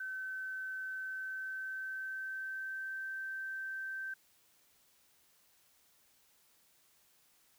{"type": "tone with pitch glide", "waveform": "sine", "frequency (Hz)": [1531, 1555.1], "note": ["G6", "G6"], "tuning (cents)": [-41, -14], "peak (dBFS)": -38, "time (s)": [0, 4.14], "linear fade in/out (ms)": 5, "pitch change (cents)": 27, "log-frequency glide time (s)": [0.89, 3.06], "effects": ["white hiss -69 dBFS RMS until 7.58 s"]}